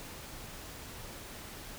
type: silence
effects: pink hiss -46 dBFS RMS until 1.78 s